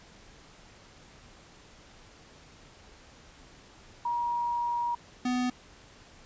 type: tone pair in turn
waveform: sine / square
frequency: 953 / 249.3 Hz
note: A#5 / B3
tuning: +38 / +16 cents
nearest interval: octave + major seventh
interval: 2322 cents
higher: first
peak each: -27 dBFS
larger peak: neither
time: 4.05-4.95 / 5.25-5.5 s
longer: first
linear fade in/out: 5 ms
effects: pink hiss -54 dBFS RMS until 6.25 s + resampled to 16000 Hz